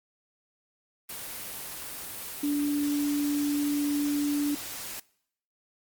sine tone in noise, 290.2 Hz, D4, 21 cents flat, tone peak -24 dBFS, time 2.43-4.55 s, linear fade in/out 5 ms, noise white, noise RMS -38 dBFS, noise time 1.09-5 s, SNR +11 dB, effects noise-tail reverb RT60 0.7 s tail -23 dB re dry + Opus 24 kbps

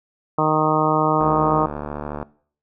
harmonic tone, 155 Hz, D#3, 6 cents flat, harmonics 1 / 2 / 3 / 4 / 5 / 6 / 7 / 8, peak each -24 / -24 / -24 / -24 / -24 / -24 / -24 / -24 dBFS, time 0.38-1.66 s, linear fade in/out 5 ms
click train, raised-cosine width 1 ms, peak -14 dBFS, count 76, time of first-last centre 1.21-2.228 s, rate 73.7 Hz
effects noise-tail reverb RT60 0.5 s tail -20 dB re dry

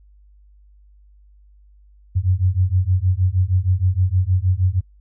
sine beating tone pair, 89.4 / 95.8 Hz, F2 / G2, +41 / -39 cents, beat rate 6.4 Hz, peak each -18 dBFS, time 2.15-4.81 s, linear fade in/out 20 ms, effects noise-tail reverb RT60 0.1 s tail -24 dB re dry + added 50 Hz sine -47 dBFS peak until 5 s

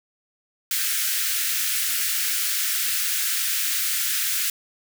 white high-pass noise, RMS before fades -24 dBFS, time 0.71-4.5 s, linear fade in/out 2 ms, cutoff 1400 Hz, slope 48 dB/octave, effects none

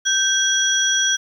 sine tone cluster, 1556 / 3305 / 5830 Hz, G6 / G#7 / F#8, -13 / -9 / -26 cents, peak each -20 dBFS, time 0.05-1.17 s, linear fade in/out 20 ms, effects 8-bit

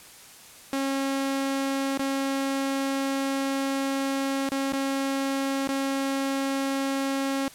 sawtooth tone with dropouts, 272.4 Hz, C#4, 30 cents flat, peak -21 dBFS, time 0.73-7.48 s, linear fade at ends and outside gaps 1 ms, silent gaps 1.976-1.994 / 4.491-4.518 / 4.723-4.733 / 5.674-5.689 s, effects white hiss -48 dBFS RMS until 7.54 s + low-pass 12000 Hz 12 dB/octave

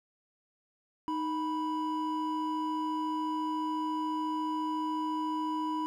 triangle tone pair together, 310.3 / 985 Hz, D#4 / B5, -5 / -5 cents, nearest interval octave + minor sixth, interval 2000 cents, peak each -31 / -31 dBFS, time 1.08-5.86 s, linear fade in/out 0 ms, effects none

